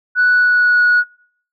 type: tone with pitch glide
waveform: sine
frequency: 1480 to 1459.6 Hz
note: F#6 to F#6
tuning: 0 to -24 cents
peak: -8 dBFS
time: 0.15-1.04 s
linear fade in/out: 50 ms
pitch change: -24 cents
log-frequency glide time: 0.29-0.82 s
effects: noise-tail reverb RT60 0.6 s tail -24 dB re dry + tanh soft clip ceiling -6 dBFS